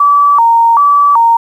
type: tone with vibrato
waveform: sine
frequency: 1032 Hz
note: C6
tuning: 24 cents flat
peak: -4 dBFS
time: 0-1.37 s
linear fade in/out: 5 ms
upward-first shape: square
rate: 1.3 Hz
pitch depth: 190 cents each way
effects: 7-bit